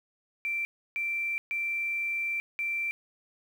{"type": "tone bursts at uneven times", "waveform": "sine", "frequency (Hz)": 2349, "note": "D7", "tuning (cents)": 0, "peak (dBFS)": -28, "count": 4, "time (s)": [[0.45, 0.65], [0.96, 1.38], [1.51, 2.4], [2.59, 2.91]], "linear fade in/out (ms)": 0, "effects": ["9-bit"]}